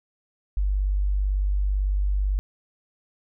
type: tone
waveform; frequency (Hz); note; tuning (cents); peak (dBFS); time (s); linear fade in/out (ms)
sine; 49; G1; 0; -20; 0.57-2.39; 0
effects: none